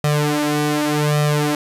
sawtooth tone with flanger, 148.9 Hz, D3, 24 cents sharp, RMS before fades -18 dBFS, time 0.04-1.55 s, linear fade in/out 2 ms, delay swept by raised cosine 1.6 to 4.1 ms, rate 0.86 Hz, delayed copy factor +0.9, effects resampled to 32000 Hz + 8-bit

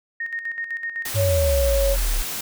sine tone with tremolo, 1850 Hz, A#6, 14 cents flat, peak -24 dBFS, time 0.2-1.09 s, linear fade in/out 5 ms, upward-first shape square, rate 7.9 Hz, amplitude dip 60%
white noise, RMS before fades -29 dBFS, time 1.05-2.41 s, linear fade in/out 5 ms
sine exponential sweep, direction down, 106.5 to 32.38 Hz, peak -19 dBFS, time 1.14-2.23 s, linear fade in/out 20 ms
sine tone with pitch glide, 560 to 553.9 Hz, C#5 to C#5, +18 to -1 cents, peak -19 dBFS, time 1.15-1.97 s, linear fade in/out 50 ms, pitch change -19 cents, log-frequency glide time 1.35-1.75 s
effects none

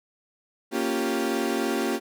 35% pulse chord, G half-diminished seventh, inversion first, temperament equal, 233.1 / 277.2 / 349.2 / 392 Hz, Bb3 / Db4 / F4 / G4, 0 / 0 / 0 / 0 cents, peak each -28 dBFS, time 0.71-2 s, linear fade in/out 50 ms, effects none

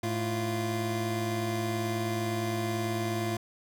25% pulse tone pair together, 108.83 / 345.5 Hz, A2 / F4, -19 / -19 cents, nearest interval octave + minor sixth, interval 2000 cents, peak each -28 / -28 dBFS, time 0.03-3.37 s, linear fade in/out 5 ms, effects none

